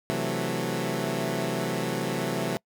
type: chord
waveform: 15% pulse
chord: F# half-diminished seventh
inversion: second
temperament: equal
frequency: 130.81 / 164.81 / 185 / 220 Hz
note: C3 / E3 / F#3 / A3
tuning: 0 / 0 / 0 / 0 cents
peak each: -26 dBFS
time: 0.1-2.57 s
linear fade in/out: 0 ms
effects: noise-tail reverb RT60 0.1 s tail -26 dB re dry

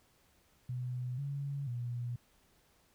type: tone with pitch steps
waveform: sine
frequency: 125 / 140.6 / 121 Hz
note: B2 / C#3 / B2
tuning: +21 / +25 / -35 cents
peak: -35 dBFS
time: 0.69-2.16 s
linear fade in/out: 5 ms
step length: 490 ms
effects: pink hiss -69 dBFS RMS until 2.94 s

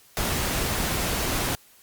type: noise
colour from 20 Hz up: pink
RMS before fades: -26 dBFS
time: 0.17-1.55 s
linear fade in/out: 0 ms
effects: white hiss -55 dBFS RMS until 1.82 s + Opus 48 kbps

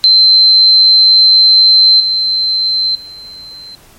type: tone with level steps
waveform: sine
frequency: 4098 Hz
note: C8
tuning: 37 cents flat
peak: -3 / -10 / -28 dBFS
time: 0.04-3.75 s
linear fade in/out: 0 ms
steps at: 2 / 2.95 s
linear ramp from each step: 2 ms
effects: pink hiss -43 dBFS RMS until 3.98 s + MP3 64 kbps

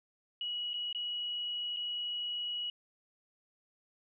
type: tone with dropouts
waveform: sine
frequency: 2917 Hz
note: F#7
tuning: 25 cents flat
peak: -34 dBFS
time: 0.41-2.7 s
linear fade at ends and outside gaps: 2 ms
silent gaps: 0.734-0.74 / 0.928-0.948 / 1.764-1.769 s
effects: none

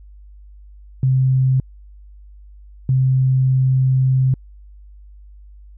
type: tone bursts at uneven times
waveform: sine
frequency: 130.81 Hz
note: C3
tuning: in tune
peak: -12 dBFS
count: 2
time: 1.03-1.6 / 2.89-4.34 s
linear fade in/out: 2 ms
effects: added 50 Hz sine -39 dBFS peak until 5.77 s

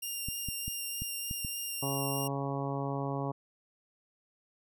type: tone with vibrato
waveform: 5% pulse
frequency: 2796 Hz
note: F7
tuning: 1 cent sharp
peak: -27 dBFS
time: 0.02-2.28 s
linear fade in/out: 10 ms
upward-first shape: sine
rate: 3.3 Hz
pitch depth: 9 cents each way
type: clicks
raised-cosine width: 5 ms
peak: -26 dBFS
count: 6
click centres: 0.286 / 0.487 / 0.68 / 1.02 / 1.311 / 1.448 s
type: harmonic tone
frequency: 138.59 Hz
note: C#3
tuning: in tune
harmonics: 1 / 2 / 3 / 4 / 5 / 6 / 7 / 8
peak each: -35 / -38 / -40 / -41 / -42 / -43 / -43 / -44 dBFS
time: 1.82-3.32 s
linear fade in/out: 10 ms
effects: none

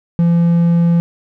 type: tone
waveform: triangle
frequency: 170.1 Hz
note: F3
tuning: 45 cents flat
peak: -7 dBFS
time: 0.19-1 s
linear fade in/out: 0 ms
effects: none

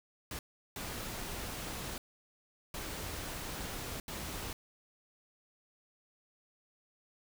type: noise bursts at uneven times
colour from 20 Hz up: pink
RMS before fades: -41 dBFS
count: 4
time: 0.31-0.39 / 0.76-1.98 / 2.74-4 / 4.08-4.53 s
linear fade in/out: 2 ms
effects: none

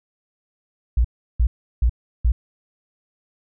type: tone bursts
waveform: sine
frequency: 58.27 Hz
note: A#1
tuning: in tune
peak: -13 dBFS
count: 4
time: 0.97-2.32 s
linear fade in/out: 5 ms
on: 75 ms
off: 350 ms
effects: none

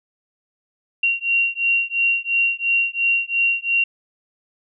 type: beating tone pair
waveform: sine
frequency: 2753 / 2755.9 Hz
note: F7 / F7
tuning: -25 / -24 cents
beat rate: 2.9 Hz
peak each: -20 dBFS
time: 1.03-3.84 s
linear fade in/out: 5 ms
effects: none

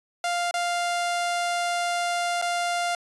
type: tone with dropouts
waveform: sawtooth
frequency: 698.5 Hz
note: F5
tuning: in tune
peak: -20 dBFS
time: 0.24-2.95 s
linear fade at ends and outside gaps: 2 ms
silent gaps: 0.511-0.54 / 2.416-2.423 s
effects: resampled to 24000 Hz

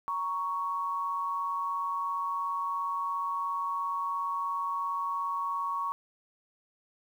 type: tone pair together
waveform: sine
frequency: 936 / 1113.1 Hz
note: A#5 / C#6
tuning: +7 / +7 cents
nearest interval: minor third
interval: 300 cents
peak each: -36 / -30 dBFS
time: 0.08-5.92 s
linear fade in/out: 0 ms
effects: 10-bit

